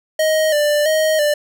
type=tone with vibrato; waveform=square; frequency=609 Hz; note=D#5; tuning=37 cents flat; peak=-14 dBFS; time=0.19-1.34 s; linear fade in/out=5 ms; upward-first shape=square; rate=1.5 Hz; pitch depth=50 cents each way; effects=none